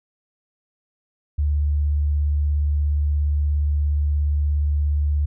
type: tone with vibrato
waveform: sine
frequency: 73.42 Hz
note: D2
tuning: in tune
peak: -17 dBFS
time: 1.38-5.26 s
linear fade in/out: 10 ms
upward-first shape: sine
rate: 17 Hz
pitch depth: 15 cents each way
effects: none

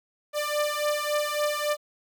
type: beating tone pair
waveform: sawtooth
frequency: 592 / 595.6 Hz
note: D5 / D5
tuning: +14 / +24 cents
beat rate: 3.6 Hz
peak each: -24 / -24 dBFS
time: 0.33-1.77 s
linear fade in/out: 50 ms
effects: 10-bit

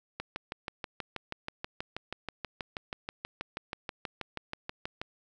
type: click train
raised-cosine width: 0.3 ms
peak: -19 dBFS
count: 31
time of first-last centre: 0.2-5.015 s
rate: 6.23 Hz
effects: none

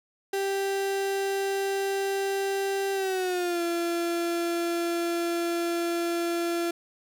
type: tone with pitch glide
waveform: 35% pulse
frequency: 392 to 341.3 Hz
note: G4 to F4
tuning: 0 to -40 cents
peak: -24 dBFS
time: 0.33-6.71 s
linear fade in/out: 5 ms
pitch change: -240 cents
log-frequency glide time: 2.93-3.62 s
effects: none

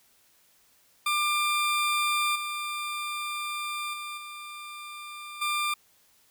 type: tone with level steps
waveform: 20% pulse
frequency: 1193 Hz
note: D6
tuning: 27 cents sharp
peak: -19 / -26 / -30 / -34 / -21 dBFS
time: 1.06-5.74 s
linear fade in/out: 5 ms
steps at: 2.35 / 3.93 / 4.17 / 5.41 s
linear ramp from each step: 10 ms
effects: white hiss -63 dBFS RMS until 6.3 s

